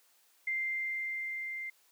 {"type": "tone with level ramp", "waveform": "sine", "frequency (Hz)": 2093, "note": "C7", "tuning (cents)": 0, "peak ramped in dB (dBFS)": [-30, -37], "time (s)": [0.47, 1.7], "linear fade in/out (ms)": 5, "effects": ["white hiss -67 dBFS RMS until 1.91 s", "high-pass 400 Hz 12 dB/octave"]}